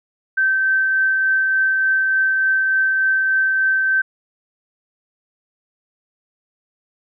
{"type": "tone with tremolo", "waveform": "sine", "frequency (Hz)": 1549, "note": "G6", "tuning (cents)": -21, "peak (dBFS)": -13, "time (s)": [0.37, 4.02], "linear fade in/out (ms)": 10, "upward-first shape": "triangle", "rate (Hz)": 3.4, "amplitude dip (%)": 25, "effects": []}